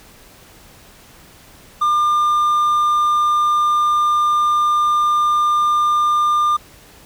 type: tone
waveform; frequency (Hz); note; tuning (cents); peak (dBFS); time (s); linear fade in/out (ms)
triangle; 1200; D6; +37; -11; 1.81-6.57; 10
effects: pink hiss -45 dBFS RMS until 7.05 s